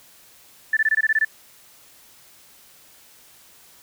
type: tone bursts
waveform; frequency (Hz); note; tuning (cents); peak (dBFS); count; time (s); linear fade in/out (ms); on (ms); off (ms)
sine; 1760; A6; 0; -15; 9; 0.73-1.249; 5; 39; 21
effects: white hiss -51 dBFS RMS until 3.82 s